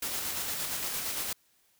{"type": "noise with tremolo", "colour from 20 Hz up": "white", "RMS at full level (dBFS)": -33, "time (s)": [0.02, 1.33], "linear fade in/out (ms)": 5, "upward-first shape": "square", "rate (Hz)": 8.7, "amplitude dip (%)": 25, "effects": ["white hiss -68 dBFS RMS until 1.79 s"]}